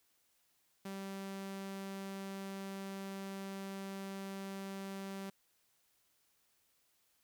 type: tone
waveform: sawtooth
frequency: 194.8 Hz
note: G3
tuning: 11 cents flat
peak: -38 dBFS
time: 0.85-5.3 s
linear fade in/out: 5 ms
effects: white hiss -75 dBFS RMS until 7.23 s